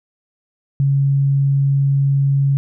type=tone; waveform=sine; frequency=138.59 Hz; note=C#3; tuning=in tune; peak=-12 dBFS; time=0.8-2.57 s; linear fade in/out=0 ms; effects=none